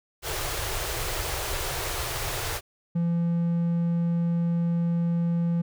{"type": "band-stop noise", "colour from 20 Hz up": "pink", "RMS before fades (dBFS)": -30, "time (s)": [0.22, 2.61], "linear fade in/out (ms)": 50, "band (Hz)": [140, 340], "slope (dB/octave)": 48}
{"type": "tone", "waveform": "triangle", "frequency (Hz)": 170, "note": "F3", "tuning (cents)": -46, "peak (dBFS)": -20, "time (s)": [2.95, 5.62], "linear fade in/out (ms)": 10}
{"effects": []}